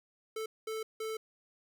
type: tone bursts at uneven times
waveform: square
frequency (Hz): 440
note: A4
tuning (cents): 0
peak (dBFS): -36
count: 3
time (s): 0.36-0.46 / 0.67-0.83 / 1-1.17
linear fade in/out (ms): 5
effects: none